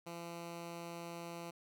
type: tone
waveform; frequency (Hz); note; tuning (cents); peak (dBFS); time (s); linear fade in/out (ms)
10% pulse; 170; F3; -46; -36; 0.06-1.51; 10
effects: none